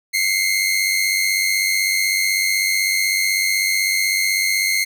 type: tone pair together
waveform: sawtooth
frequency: 2073 / 2169 Hz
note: C7 / C#7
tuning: -17 / -38 cents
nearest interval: minor second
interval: 79 cents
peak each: -16 dBFS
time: 0.13-4.85 s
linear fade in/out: 20 ms
effects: none